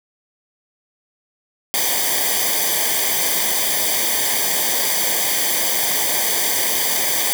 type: noise with comb filter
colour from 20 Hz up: white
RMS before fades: -19 dBFS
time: 1.74-7.33 s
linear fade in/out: 0 ms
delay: 0.74 ms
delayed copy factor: -0.85
effects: none